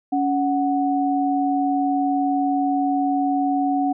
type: tone pair together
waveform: sine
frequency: 280.4 / 740 Hz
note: C#4 / F#5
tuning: +20 / 0 cents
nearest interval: octave + perfect fourth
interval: 1680 cents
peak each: -20 / -21 dBFS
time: 0.12-3.93 s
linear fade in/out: 10 ms
effects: none